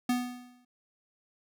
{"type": "tone with exponential decay", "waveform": "square", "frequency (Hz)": 246.9, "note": "B3", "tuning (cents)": 0, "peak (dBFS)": -24, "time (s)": [0.09, 0.65], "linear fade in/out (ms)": 5, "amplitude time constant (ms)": 120, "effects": []}